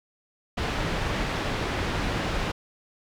pink low-pass noise, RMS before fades -28 dBFS, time 0.57-2.52 s, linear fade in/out 10 ms, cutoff 3400 Hz, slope 12 dB/octave, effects none

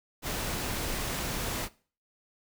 pink noise, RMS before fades -33 dBFS, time 0.22-1.69 s, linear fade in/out 50 ms, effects noise-tail reverb RT60 0.4 s tail -20 dB re dry

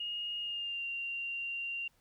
sine tone with pitch glide, 2859 to 2770 Hz, F7 to F7, +40 to -15 cents, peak -35 dBFS, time 0-1.88 s, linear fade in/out 5 ms, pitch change -55 cents, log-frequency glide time 0.4-0.85 s, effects pink hiss -71 dBFS RMS until 2 s

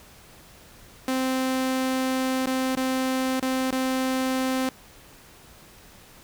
sawtooth tone with dropouts, 260.4 Hz, C4, 8 cents flat, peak -19 dBFS, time 1.08-4.69 s, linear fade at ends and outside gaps 2 ms, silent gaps 2.459-2.471 / 2.753-2.771 / 3.398-3.425 / 3.707-3.725 s, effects pink hiss -50 dBFS RMS until 6.23 s

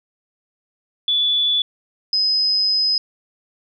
sine tone pair in turn, 3452 / 5051 Hz, A7 / D#8, -34 / +25 cents, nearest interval perfect fifth, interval 659 cents, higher second, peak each -15 dBFS, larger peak neither, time 1.08-1.62 / 2.13-2.98 s, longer second, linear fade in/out 2 ms, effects none

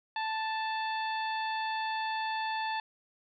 harmonic tone, 880 Hz, A5, in tune, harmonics 1 / 2 / 3 / 4 / 5, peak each -32 / -38 / -42 / -44 / -46 dBFS, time 0.16-2.8 s, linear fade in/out 2 ms, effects none

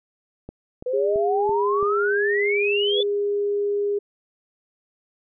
click train, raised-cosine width 2 ms, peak -22 dBFS, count 5, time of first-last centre 0.49-1.828 s, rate 2.99 Hz
sine exponential sweep, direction up, 490.2 to 3520 Hz, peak -22 dBFS, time 0.86-3.03 s, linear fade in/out 5 ms
sine tone, 407.8 Hz, G#4, 32 cents flat, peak -20 dBFS, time 0.93-3.99 s, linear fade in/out 10 ms
sine tone with exponential growth, 493.9 Hz, B4, in tune, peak -20 dBFS, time 2.81-3.01 s, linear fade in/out 5 ms, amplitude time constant 43 ms
effects none

